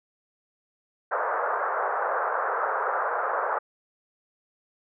white band-pass noise, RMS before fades -27 dBFS, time 1.11-3.59 s, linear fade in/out 10 ms, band 450 to 1500 Hz, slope 48 dB/octave, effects none

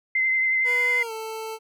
sine tone with vibrato, 2068 Hz, C7, 21 cents flat, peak -19 dBFS, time 0.15-1.03 s, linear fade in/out 5 ms, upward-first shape triangle, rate 11 Hz, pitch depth 23 cents each way
25% pulse tone with pitch glide, 488.2 to 442.5 Hz, B4 to A4, -20 to +10 cents, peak -27 dBFS, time 0.64-1.59 s, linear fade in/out 50 ms, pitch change -170 cents, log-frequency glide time 0.98-1.12 s
effects none

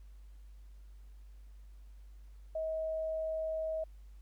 sine tone, 637 Hz, D#5, 41 cents sharp, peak -33 dBFS, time 2.55-3.84 s, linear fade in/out 5 ms, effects added 50 Hz sine -50 dBFS peak until 4.21 s + pink hiss -73 dBFS RMS until 4.21 s

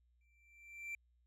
triangle tone with exponential growth, 2349 Hz, D7, in tune, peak -38 dBFS, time 0.21-0.95 s, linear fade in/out 2 ms, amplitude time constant 160 ms, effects added 60 Hz sine -70 dBFS peak until 1.26 s

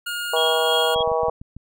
25% pulse tone, 1423 Hz, F6, 32 cents sharp, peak -22 dBFS, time 0.06-0.95 s, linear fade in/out 10 ms
harmonic tone, 160.7 Hz, E3, 44 cents flat, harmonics 3 / 4 / 5 / 6 / 7, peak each -22 / -24 / -26 / -28 / -29 dBFS, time 0.33-1.3 s, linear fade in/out 5 ms
sine tone with tremolo, 3295 Hz, G#7, 14 cents flat, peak -20 dBFS, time 0.36-1.03 s, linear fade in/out 10 ms, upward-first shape sine, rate 3.1 Hz, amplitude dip 55%
clicks, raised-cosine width 5 ms, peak -25 dBFS, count 8, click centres 0.961 / 1.007 / 1.076 / 1.117 / 1.233 / 1.284 / 1.415 / 1.566 s
effects none

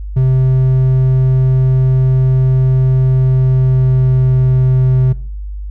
triangle tone with pitch glide, 130 to 128.95 Hz, C3 to C3, -11 to -25 cents, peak -6 dBFS, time 0.16-5.13 s, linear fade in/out 10 ms, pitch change -14 cents, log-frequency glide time 3.04-4.57 s, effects noise-tail reverb RT60 0.5 s tail -20 dB re dry + added 50 Hz sine -21 dBFS peak until 5.7 s

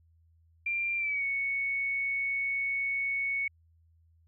sine tone with pitch glide, 2377 to 2218 Hz, D7 to C#7, +20 to 0 cents, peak -28 dBFS, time 0.66-3.48 s, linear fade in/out 5 ms, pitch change -120 cents, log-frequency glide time 0.97-1.24 s, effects added 82 Hz sine -61 dBFS peak until 4.27 s

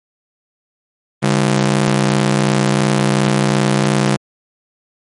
sawtooth ring-modulated tone, 170.6 Hz, F3, 40 cents flat, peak -5 dBFS, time 1.22-4.17 s, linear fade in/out 20 ms, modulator 31.4 Hz, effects MP3 48 kbps

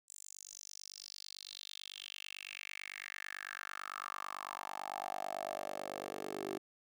10% pulse tone with high-pass filter sweep, 49 Hz, G1, in tune, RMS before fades -45 dBFS, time 0.08-6.58 s, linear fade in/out 10 ms, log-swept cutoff 7800 to 380 Hz, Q 4.9, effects none

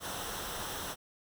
pink noise with comb filter, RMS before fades -39 dBFS, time 0-0.96 s, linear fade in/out 50 ms, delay 0.43 ms, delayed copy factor -0.55, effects none

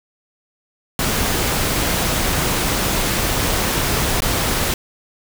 pink noise with dropouts, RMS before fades -19 dBFS, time 0.99-4.74 s, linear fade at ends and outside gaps 2 ms, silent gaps 4.205-4.22 s, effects none

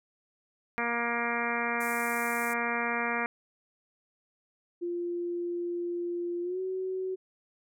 harmonic tone, 236 Hz, A#3, 22 cents sharp, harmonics 1 / 2 / 3 / 4 / 5 / 6 / 7 / 8 / 9 / 10, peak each -37 / -37 / -37 / -37 / -37 / -37 / -37 / -37 / -37 / -37 dBFS, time 0.78-3.26 s, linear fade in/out 0 ms
pink band-pass noise, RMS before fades -44 dBFS, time 1.8-2.54 s, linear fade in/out 10 ms, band 7600 to 14000 Hz, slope 24 dB/octave
sine tone with pitch glide, 347.8 to 374.9 Hz, F4 to F#4, -7 to +23 cents, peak -30 dBFS, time 4.81-7.16 s, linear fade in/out 20 ms, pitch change +130 cents, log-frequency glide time 6.42-6.6 s
effects none

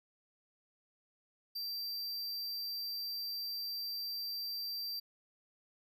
square tone, 4697 Hz, D8, 1 cent flat, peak -38 dBFS, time 1.55-5 s, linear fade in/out 10 ms, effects none

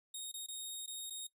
15% pulse tone with dropouts, 3729 Hz, A#7, in tune, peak -34 dBFS, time 0.14-1.27 s, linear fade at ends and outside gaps 5 ms, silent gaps 0.317-0.339 / 0.464-0.484 / 0.862-0.876 / 1.099-1.105 s, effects noise-tail reverb RT60 0.1 s tail -20 dB re dry + resampled to 32000 Hz

